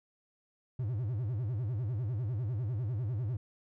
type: tone with vibrato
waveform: triangle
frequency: 113.6 Hz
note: A#2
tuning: 44 cents flat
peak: -29 dBFS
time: 0.79-3.37 s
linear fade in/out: 5 ms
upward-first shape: sine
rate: 10 Hz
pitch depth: 260 cents each way
effects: none